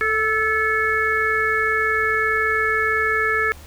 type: harmonic tone with a mistuned harmonic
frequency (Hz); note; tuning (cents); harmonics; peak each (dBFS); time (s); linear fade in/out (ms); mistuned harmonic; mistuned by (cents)
439.2; A4; -3; 1 / 3 / 4 / 5; -25 / -23 / -20 / -25; 0.01-3.52; 0; 4; -31
effects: added 76 Hz sine -40 dBFS peak until 3.66 s + pink hiss -45 dBFS RMS until 3.66 s